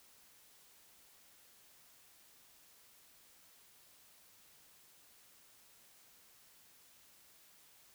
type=silence; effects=white hiss -64 dBFS RMS until 7.94 s